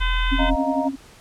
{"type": "tone", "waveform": "sine", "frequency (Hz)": 41.2, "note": "E1", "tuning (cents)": 0, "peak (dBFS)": -19, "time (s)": [0, 0.56], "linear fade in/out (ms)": 10}
{"type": "harmonic tone", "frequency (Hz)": 510, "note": "C5", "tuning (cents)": -44, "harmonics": [2, 3, 4, 5, 6, 7], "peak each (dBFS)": [-29, -28, -32, -33, -32, -32], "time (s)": [0, 0.51], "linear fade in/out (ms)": 20}
{"type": "tone with tremolo", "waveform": "sine", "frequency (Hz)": 271.6, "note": "C#4", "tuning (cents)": -35, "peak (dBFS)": -18, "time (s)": [0.31, 0.96], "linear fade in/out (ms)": 20, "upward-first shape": "sine", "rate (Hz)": 11, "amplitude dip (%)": 85}
{"type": "chord", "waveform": "sine", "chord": "Eb suspended second", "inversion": "none", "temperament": "just", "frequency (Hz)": [622.3, 700, 933.4], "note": ["Eb5", "F5", "Bb5"], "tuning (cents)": [0, 4, 2], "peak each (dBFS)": [-25, -28, -26], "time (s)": [0.38, 0.89], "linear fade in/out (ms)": 20}
{"effects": ["pink hiss -48 dBFS RMS until 1.2 s", "low-pass 10000 Hz 12 dB/octave"]}